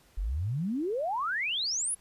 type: exponential sweep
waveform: sine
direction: up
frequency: 41.2 to 11175 Hz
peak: -28 dBFS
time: 0.17-1.95 s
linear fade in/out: 10 ms
effects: pink hiss -62 dBFS RMS until 2 s + resampled to 32000 Hz